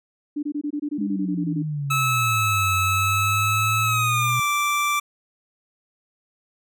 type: tone bursts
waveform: sine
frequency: 293.7 Hz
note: D4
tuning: in tune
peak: -23 dBFS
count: 14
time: 0.36-1.626 s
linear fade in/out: 10 ms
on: 70 ms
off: 22 ms
type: exponential two-way sweep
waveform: sine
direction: down then up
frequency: 210.6 to 93.6 to 124.1 Hz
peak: -24 dBFS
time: 0.98-4.4 s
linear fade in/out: 5 ms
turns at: 2.75 s
type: tone with pitch glide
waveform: 25% pulse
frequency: 1300 to 1171.6 Hz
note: E6 to D6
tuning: -24 to -5 cents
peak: -16 dBFS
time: 1.9-5 s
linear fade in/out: 10 ms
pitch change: -181 cents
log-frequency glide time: 3.82-4.4 s
effects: none